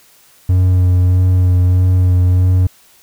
triangle tone with vibrato, 91 Hz, F#2, 28 cents flat, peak -6 dBFS, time 0.49-2.67 s, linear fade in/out 5 ms, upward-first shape sine, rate 1.6 Hz, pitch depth 17 cents each way, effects white hiss -48 dBFS RMS until 3.02 s

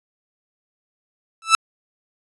sawtooth tone with exponential growth, 1318.5 Hz, E6, in tune, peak -3 dBFS, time 1.42-1.55 s, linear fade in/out 1 ms, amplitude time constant 27 ms, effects resampled to 24000 Hz

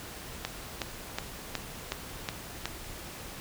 click train, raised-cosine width 0.2 ms, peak -13 dBFS, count 7, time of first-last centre 0.45-2.656 s, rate 2.72 Hz, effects pink hiss -43 dBFS RMS until 3.4 s

